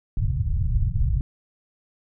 pink low-pass noise, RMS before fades -22 dBFS, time 0.17-1.21 s, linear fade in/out 2 ms, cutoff 140 Hz, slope 48 dB/octave, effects none

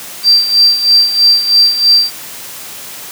sine tone with tremolo, 4699 Hz, D8, in tune, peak -3 dBFS, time 0.23-2.11 s, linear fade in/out 50 ms, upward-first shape sine, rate 3.1 Hz, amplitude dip 70%, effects white hiss -28 dBFS RMS until 3.11 s + high-pass 100 Hz 12 dB/octave

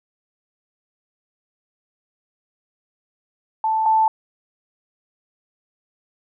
sine tone pair in turn, 880 / 880 Hz, A5 / A5, 0 / 0 cents, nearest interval unison, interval 0 cents, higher neither, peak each -17 / -13 dBFS, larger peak second, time 3.64-3.86 / 3.86-4.08 s, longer neither, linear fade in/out 2 ms, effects none

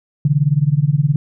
sine tone with tremolo, 145.5 Hz, D3, 16 cents flat, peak -8 dBFS, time 0.25-1.16 s, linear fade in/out 2 ms, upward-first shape sine, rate 19 Hz, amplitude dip 90%, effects none

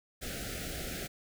pink band-stop noise, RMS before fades -39 dBFS, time 0.21-1.08 s, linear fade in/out 20 ms, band 770 to 1300 Hz, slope 96 dB/octave, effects none

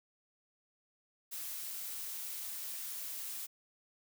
blue noise, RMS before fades -42 dBFS, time 1.31-3.47 s, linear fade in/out 20 ms, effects none

